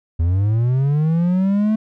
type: linear sweep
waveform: triangle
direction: up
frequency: 79.7 to 220 Hz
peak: -12 dBFS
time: 0.19-1.76 s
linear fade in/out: 10 ms
effects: none